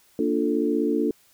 sine chord, Bb major seventh, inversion none, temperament equal, 233.1 / 293.7 / 349.2 / 440 Hz, Bb3 / D4 / F4 / A4, 0 / 0 / 0 / 0 cents, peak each -27 / -24 / -27 / -26 dBFS, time 0.19-1.11 s, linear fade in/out 2 ms, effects white hiss -59 dBFS RMS until 1.33 s

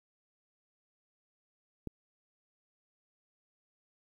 click, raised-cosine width 3 ms, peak -25 dBFS, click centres 1.873 s, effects 10-bit

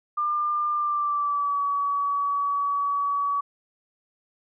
sine tone with pitch glide, 1198 to 1136 Hz, D6 to C#6, +34 to +42 cents, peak -22 dBFS, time 0.17-3.41 s, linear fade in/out 10 ms, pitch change -92 cents, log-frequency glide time 0.72-1.62 s, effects none

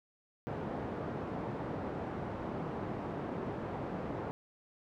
pink band-pass noise, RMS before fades -39 dBFS, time 0.47-4.31 s, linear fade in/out 0 ms, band 120 to 900 Hz, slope 12 dB/octave, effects none

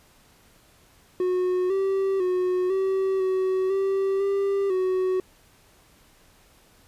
triangle tone with pitch steps, 364.8 / 387.5 / 364.9 / 383.2 / 376.1 / 388.5 / 395.6 / 372.1 Hz, F#4 / G4 / F#4 / G4 / F#4 / G4 / G4 / F#4, -24 / -20 / -24 / -39 / +28 / -16 / +16 / +10 cents, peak -19 dBFS, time 1.2-5.2 s, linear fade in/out 2 ms, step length 500 ms, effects pink hiss -57 dBFS RMS until 6.87 s + resampled to 32000 Hz

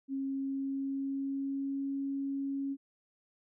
sine tone with pitch glide, 271.1 to 275.5 Hz, C#4 to C#4, -38 to -11 cents, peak -32 dBFS, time 0.08-2.77 s, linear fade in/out 50 ms, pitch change +27 cents, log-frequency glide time 0.24-1.91 s, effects none

